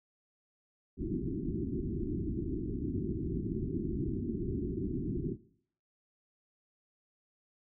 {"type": "low-pass noise", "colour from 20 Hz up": "white", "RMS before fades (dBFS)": -35, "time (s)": [0.97, 5.37], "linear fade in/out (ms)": 50, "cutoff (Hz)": 380, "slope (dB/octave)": 96, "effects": ["noise-tail reverb RT60 0.6 s tail -18 dB re dry"]}